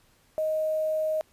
sine tone with quantisation, 625 Hz, D#5, 8 cents sharp, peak -24 dBFS, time 0.38-1.21 s, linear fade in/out 0 ms, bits 8, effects pink hiss -63 dBFS RMS until 1.32 s + resampled to 32000 Hz

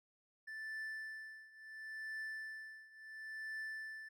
triangle tone with tremolo, 1760 Hz, A6, in tune, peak -39 dBFS, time 0.47-4.09 s, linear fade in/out 10 ms, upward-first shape triangle, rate 0.72 Hz, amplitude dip 90%, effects none

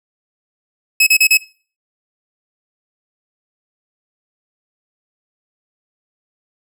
sawtooth tone bursts, 2573 Hz, E7, 43 cents flat, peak -5 dBFS, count 4, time 1-1.373 s, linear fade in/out 5 ms, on 67 ms, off 35 ms, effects noise-tail reverb RT60 0.4 s tail -21 dB re dry

